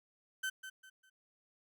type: tone with echo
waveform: 35% pulse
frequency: 1535 Hz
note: G6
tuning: 37 cents flat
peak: -33 dBFS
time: 0.43-0.5 s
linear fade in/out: 10 ms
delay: 200 ms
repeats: 3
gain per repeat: -10 dB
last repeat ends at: 1.1 s
effects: none